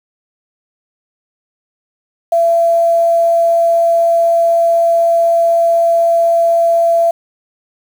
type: tone with quantisation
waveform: sine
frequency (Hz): 674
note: E5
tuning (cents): +38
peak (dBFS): -8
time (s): 2.32-7.11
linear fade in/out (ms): 5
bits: 6
effects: none